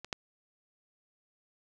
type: clicks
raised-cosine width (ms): 0.2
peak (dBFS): -25 / -15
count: 2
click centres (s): 0.046 / 0.128
effects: none